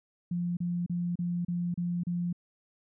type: tone bursts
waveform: sine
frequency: 174.61 Hz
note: F3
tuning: in tune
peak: -28 dBFS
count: 7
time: 0.31-2.328 s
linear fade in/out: 5 ms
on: 260 ms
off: 33 ms
effects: none